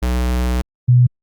square / sine tone pair in turn, 61.74 / 123.48 Hz, B1 / B2, 0 / 0 cents, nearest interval octave, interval 1200 cents, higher second, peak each -16 / -7 dBFS, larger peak second, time 0.02-0.62 / 0.88-1.07 s, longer first, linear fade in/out 10 ms, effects Opus 48 kbps

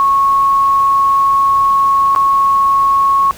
sine tone with dropouts, 1100 Hz, C#6, 14 cents flat, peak -8 dBFS, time 0-3.31 s, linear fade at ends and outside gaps 0 ms, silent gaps 2.15-2.161 s, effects pink hiss -35 dBFS RMS until 3.37 s

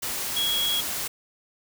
sine tone in noise, 3322 Hz, G#7, in tune, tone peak -23 dBFS, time 0.36-0.81 s, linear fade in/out 10 ms, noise white, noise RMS -30 dBFS, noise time 0.02-1.08 s, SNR +4 dB, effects none

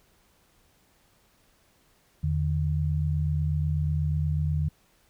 sine tone pair together, 82.5 / 150.7 Hz, E2 / D3, +2 / +45 cents, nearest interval minor seventh, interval 1043 cents, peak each -26 dBFS, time 2.23-4.69 s, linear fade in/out 10 ms, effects pink hiss -64 dBFS RMS until 5.09 s

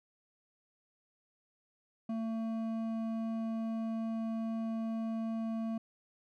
triangle tone with hard clipping, 224.8 Hz, A3, 37 cents sharp, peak -35 dBFS, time 2.09-5.78 s, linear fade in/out 5 ms, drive 12 dB, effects none

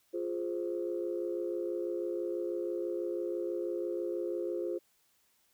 sine chord, F minor, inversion none, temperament equal, 349.2 / 415.3 / 523.3 Hz, F4 / Ab4 / C5, 0 / 0 / 0 cents, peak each -34 / -38 / -38 dBFS, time 0.13-4.79 s, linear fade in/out 20 ms, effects tanh soft clip ceiling -23 dBFS + white hiss -71 dBFS RMS until 5.53 s

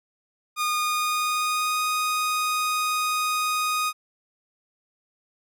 sawtooth tone with pitch glide, 1224 to 1243.2 Hz, D#6 to D#6, -29 to -2 cents, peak -19 dBFS, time 0.56-3.93 s, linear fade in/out 50 ms, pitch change +27 cents, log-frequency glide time 0.79-1.82 s, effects none

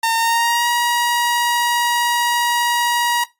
sawtooth tone with pitch glide, 911 to 955.2 Hz, A#5 to A#5, -40 to +42 cents, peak -11 dBFS, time 0.03-3.24 s, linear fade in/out 5 ms, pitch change +82 cents, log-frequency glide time 0.16-0.68 s, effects noise-tail reverb RT60 0.2 s tail -18 dB re dry + AAC 64 kbps

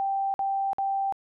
sine tone bursts, 784 Hz, G5, in tune, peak -24 dBFS, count 3, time 0-1.124 s, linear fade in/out 0 ms, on 340 ms, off 52 ms, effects none

